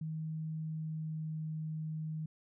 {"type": "tone with pitch glide", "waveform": "sine", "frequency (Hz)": [157.9, 156.72], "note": ["D#3", "D#3"], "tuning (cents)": [26, 13], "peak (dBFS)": -36, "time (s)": [0.01, 2.26], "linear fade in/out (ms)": 5, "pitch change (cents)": -13, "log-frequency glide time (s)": [0.58, 1.43], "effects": []}